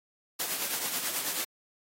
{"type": "noise with tremolo", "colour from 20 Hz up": "white", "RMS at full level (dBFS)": -30, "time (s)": [0.39, 1.45], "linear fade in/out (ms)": 10, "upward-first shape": "triangle", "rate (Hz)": 9.2, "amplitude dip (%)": 55, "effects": ["high-pass 200 Hz 12 dB/octave", "AAC 48 kbps"]}